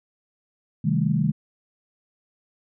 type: chord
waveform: sine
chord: A half-diminished seventh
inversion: first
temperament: just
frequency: 132 / 158.4 / 198 / 220 Hz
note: C3 / Eb3 / G3 / A3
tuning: +16 / +31 / +18 / 0 cents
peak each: -26 / -22 / -25 / -27 dBFS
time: 0.84-1.32 s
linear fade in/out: 10 ms
effects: none